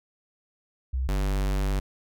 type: tone pair in turn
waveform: sine / square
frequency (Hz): 64.6 / 48.7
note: C2 / G1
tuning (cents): -21 / -11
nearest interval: perfect fourth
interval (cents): 490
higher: first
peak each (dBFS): -24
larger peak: neither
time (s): 0.93-1.08 / 1.08-1.8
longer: second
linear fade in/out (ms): 10
effects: none